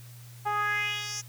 10% pulse tone with band-pass filter sweep, 415.3 Hz, G#4, in tune, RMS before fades -30 dBFS, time 0.45-1.22 s, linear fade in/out 20 ms, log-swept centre 850 to 6600 Hz, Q 3.2, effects added 120 Hz sine -45 dBFS peak until 1.28 s + white hiss -54 dBFS RMS until 1.28 s

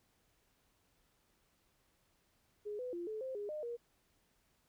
sine tone with pitch steps, 417.1 / 500 / 346.1 / 433.3 / 523 / 411.3 / 608 / 474 Hz, G#4 / B4 / F4 / A4 / C5 / G#4 / D#5 / A#4, +7 / +21 / -16 / -27 / -1 / -17 / -40 / +29 cents, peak -39 dBFS, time 2.65-3.77 s, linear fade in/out 20 ms, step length 140 ms, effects pink hiss -75 dBFS RMS until 4.68 s

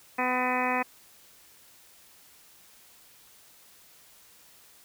harmonic tone with a mistuned harmonic, 251.5 Hz, B3, 32 cents sharp, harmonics 1 / 2 / 3 / 4 / 5 / 6 / 7 / 8 / 9 / 10, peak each -33 / -34 / -31 / -31 / -36 / -41 / -35 / -35 / -39 / -34 dBFS, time 0.18-0.83 s, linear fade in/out 10 ms, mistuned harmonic 7, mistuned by +25 cents, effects white hiss -56 dBFS RMS until 4.84 s

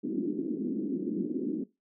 white band-pass noise, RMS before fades -32 dBFS, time 0.03-1.64 s, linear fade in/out 10 ms, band 200 to 350 Hz, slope 48 dB/octave, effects noise-tail reverb RT60 0.2 s tail -17 dB re dry

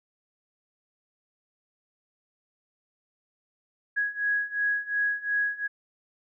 sine beating tone pair, 1661.2 / 1664 Hz, G#6 / G#6, 0 / +3 cents, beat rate 2.8 Hz, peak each -29 / -27 dBFS, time 3.96-5.68 s, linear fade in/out 20 ms, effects none

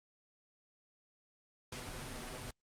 pink noise with comb filter, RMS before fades -44 dBFS, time 1.72-2.51 s, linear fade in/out 5 ms, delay 8 ms, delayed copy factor +0.7, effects low-pass 10000 Hz 12 dB/octave + Opus 48 kbps

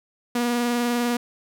sawtooth tone with vibrato, 240.3 Hz, B3, 47 cents flat, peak -17 dBFS, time 0.35-1.17 s, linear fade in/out 5 ms, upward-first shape sine, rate 20 Hz, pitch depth 24 cents each way, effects none

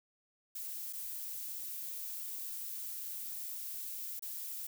violet noise with dropouts, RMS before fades -42 dBFS, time 0.55-4.67 s, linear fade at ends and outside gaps 5 ms, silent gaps 0.928-0.932 / 4.194-4.223 s, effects none

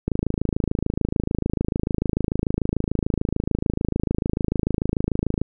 click train, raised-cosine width 3 ms, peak -8 dBFS, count 144, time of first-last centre 0.08-5.416 s, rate 26.8 Hz, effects none

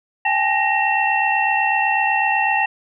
sine tone cluster, 791 / 859 / 1866 / 2708 Hz, G5 / A5 / A#6 / E7, +15 / -42 / +1 / +46 cents, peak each -21 dBFS, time 0.25-2.66 s, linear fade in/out 5 ms, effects none

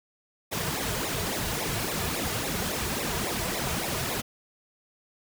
pink noise with flanger, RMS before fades -30 dBFS, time 0.51-4.22 s, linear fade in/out 20 ms, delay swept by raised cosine 0.64 to 3.84 ms, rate 3.6 Hz, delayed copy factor -0.9, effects none

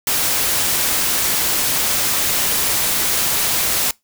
white noise, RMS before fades -18 dBFS, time 0.07-3.91 s, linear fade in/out 2 ms, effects noise-tail reverb RT60 0.2 s tail -24 dB re dry

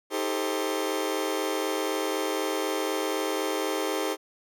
sawtooth chord, A half-diminished seventh, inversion second, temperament just, 316.8 / 396 / 440 / 528 Hz, Eb4 / G4 / A4 / C5, +31 / +18 / 0 / +16 cents, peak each -28 / -27 / -29 / -29 dBFS, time 0.1-4.17 s, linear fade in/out 50 ms, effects none

